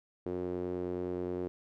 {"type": "tone with band-pass filter", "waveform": "sawtooth", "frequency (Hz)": 89.7, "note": "F2", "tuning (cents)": 47, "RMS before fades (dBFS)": -36, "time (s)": [0.26, 1.48], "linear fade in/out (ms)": 0, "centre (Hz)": 380, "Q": 3.2, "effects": []}